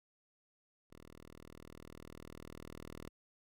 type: tone with level ramp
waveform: 5% pulse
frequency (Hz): 40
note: D#1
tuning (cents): +49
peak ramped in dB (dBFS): -44 to -35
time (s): 0.9-3.09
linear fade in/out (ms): 10
effects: none